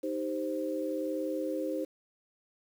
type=chord; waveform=sine; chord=C minor; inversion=first; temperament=equal; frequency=311.1 / 392 / 523.3 Hz; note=Eb4 / G4 / C5; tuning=0 / 0 / 0 cents; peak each=-34 / -38 / -34 dBFS; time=0.03-1.85 s; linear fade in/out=10 ms; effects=9-bit